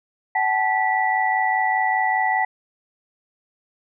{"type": "tone cluster", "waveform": "sine", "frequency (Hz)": [758, 863, 1960], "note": ["F#5", "A5", "B6"], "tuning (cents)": [42, -34, -14], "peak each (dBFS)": -22, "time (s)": [0.35, 2.45], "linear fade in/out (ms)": 5, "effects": []}